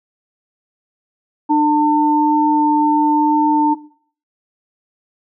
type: tone pair together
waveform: sine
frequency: 300 / 899 Hz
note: D4 / A5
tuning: +37 / +37 cents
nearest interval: octave + perfect fifth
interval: 1900 cents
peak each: -13 dBFS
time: 1.49-3.75 s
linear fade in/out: 20 ms
effects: noise-tail reverb RT60 0.5 s tail -18 dB re dry